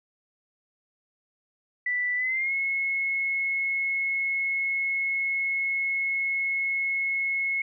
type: tone with pitch glide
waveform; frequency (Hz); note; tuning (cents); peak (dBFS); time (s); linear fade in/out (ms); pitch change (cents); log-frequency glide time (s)
sine; 1975.5 to 2179; B6 to C#7; 0 to -30; -24; 1.86-7.62; 5; +170; 2.16-2.53
effects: none